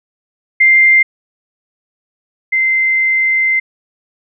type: tone pair in turn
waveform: sine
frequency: 2096 / 2077 Hz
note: C7 / C7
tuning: +2 / -13 cents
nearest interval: unison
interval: 15 cents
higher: first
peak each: -5 / -10 dBFS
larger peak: first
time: 0.6-1.03 / 2.52-3.6 s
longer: second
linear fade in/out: 10 ms
effects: none